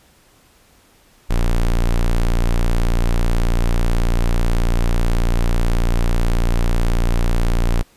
square tone, 29.14 Hz, A#0, in tune, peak -14 dBFS, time 1.29-7.83 s, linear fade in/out 20 ms, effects pink hiss -53 dBFS RMS until 7.96 s + resampled to 32000 Hz

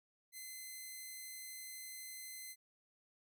5% pulse tone, 2052 Hz, C7, 34 cents flat, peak -37 dBFS, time 0.32-2.56 s, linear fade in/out 50 ms, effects none

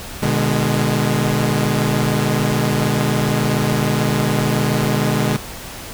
sawtooth chord, G# diminished, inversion first, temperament equal with one note detuned, 123.47 / 150.35 / 207.7 Hz, B2 / D3 / G#3, 0 / +41 / 0 cents, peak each -16 dBFS, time 0.22-5.37 s, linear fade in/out 10 ms, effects pink hiss -32 dBFS RMS until 5.93 s

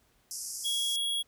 pink band-pass noise, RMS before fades -39 dBFS, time 0.31-0.96 s, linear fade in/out 0 ms, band 5000 to 12000 Hz, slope 96 dB/octave
square tone, 3322 Hz, G#7, in tune, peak -29 dBFS, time 0.64-1.23 s, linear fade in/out 20 ms
effects pink hiss -68 dBFS RMS until 1.27 s

